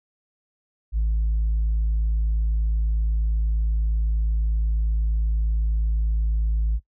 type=tone; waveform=sine; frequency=54.2 Hz; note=A1; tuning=25 cents flat; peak=-17 dBFS; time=0.92-6.8 s; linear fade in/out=50 ms; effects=noise-tail reverb RT60 0.1 s tail -21 dB re dry + tanh soft clip ceiling -17 dBFS